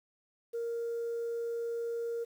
sine tone, 466.2 Hz, A#4, in tune, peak -31 dBFS, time 0.53-2.25 s, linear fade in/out 20 ms, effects tanh soft clip ceiling -30 dBFS + 10-bit

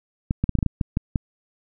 clicks, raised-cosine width 5 ms, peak -8 dBFS, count 10, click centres 0.309 / 0.44 / 0.493 / 0.553 / 0.588 / 0.628 / 0.663 / 0.812 / 0.971 / 1.158 s, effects none

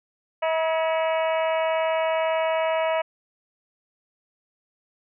harmonic tone with a mistuned harmonic, 321.6 Hz, E4, 43 cents flat, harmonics 2 / 3 / 4 / 5 / 6 / 7 / 8 / 9, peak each -22 / -28 / -34 / -38 / -38 / -34 / -39 / -39 dBFS, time 0.42-3.02 s, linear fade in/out 10 ms, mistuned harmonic 5, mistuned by +57 cents, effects none

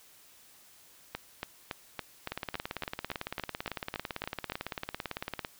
two click trains, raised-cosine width 0.3 ms, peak -18 / -18 dBFS, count 13 / 57, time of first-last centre 1.15-4.521 / 2.32-5.448 s, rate 3.56 / 17.9 Hz, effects white hiss -58 dBFS RMS until 5.59 s

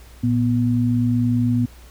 sine tone pair together, 115.25 / 244.2 Hz, A#2 / B3, -19 / -19 cents, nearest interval octave + minor second, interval 1300 cents, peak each -19 / -18 dBFS, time 0.23-1.66 s, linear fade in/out 10 ms, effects added 60 Hz sine -42 dBFS peak until 1.9 s + pink hiss -49 dBFS RMS until 1.9 s

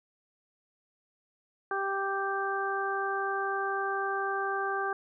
harmonic tone, 392 Hz, G4, in tune, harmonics 1 / 2 / 3 / 4, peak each -34 / -34 / -34 / -34 dBFS, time 1.71-4.93 s, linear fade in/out 2 ms, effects none

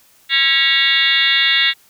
sine tone with frequency modulation, 2794 Hz, F7, in tune, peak -11 dBFS, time 0.29-1.74 s, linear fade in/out 50 ms, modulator 289 Hz, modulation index 3.8, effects white hiss -52 dBFS RMS until 1.89 s

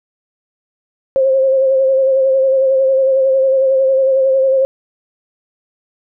sine tone with vibrato, 532 Hz, C5, 29 cents sharp, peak -9 dBFS, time 1.16-4.65 s, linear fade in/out 0 ms, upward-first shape sine, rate 11 Hz, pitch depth 31 cents each way, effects none

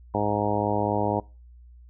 harmonic tone, 104 Hz, G#2, 3 cents sharp, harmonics 1 / 2 / 3 / 4 / 5 / 6 / 7 / 8 / 9, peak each -31 / -31 / -31 / -31 / -31 / -31 / -31 / -31 / -31 dBFS, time 0.14-1.2 s, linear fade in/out 5 ms, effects noise-tail reverb RT60 0.3 s tail -23 dB re dry + added 60 Hz sine -46 dBFS peak until 1.89 s

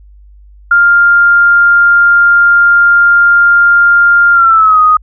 sine tone with pitch glide, 1400 to 1247.3 Hz, F6 to D#6, +4 to +4 cents, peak -3 dBFS, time 0.71-4.97 s, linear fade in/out 5 ms, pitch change -200 cents, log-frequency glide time 4.33-4.8 s, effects added 50 Hz sine -35 dBFS peak until 5.02 s

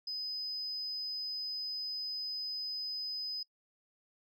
sine tone, 5020 Hz, D#8, 15 cents sharp, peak -35 dBFS, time 0.07-3.43 s, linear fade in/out 5 ms, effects noise-tail reverb RT60 0.1 s tail -20 dB re dry + tanh soft clip ceiling -31 dBFS

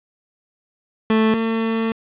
30% pulse tone pair in turn, 220 / 225.1 Hz, A3 / A3, 0 / +40 cents, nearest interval unison, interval 40 cents, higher second, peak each -11 / -16 dBFS, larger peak first, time 1.1-1.34 / 1.34-1.92 s, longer second, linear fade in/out 2 ms, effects resampled to 8000 Hz + 7-bit

